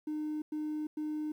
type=tone bursts; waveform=triangle; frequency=304.9 Hz; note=D#4; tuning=35 cents flat; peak=-30 dBFS; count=3; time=0.07-1.32 s; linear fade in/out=5 ms; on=350 ms; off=100 ms; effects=tanh soft clip ceiling -29 dBFS + 11-bit